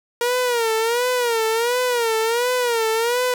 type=tone with vibrato; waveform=sawtooth; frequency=471.6 Hz; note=A#4; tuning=20 cents sharp; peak=-14 dBFS; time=0.21-3.34 s; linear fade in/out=2 ms; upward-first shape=sine; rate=1.4 Hz; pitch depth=110 cents each way; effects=none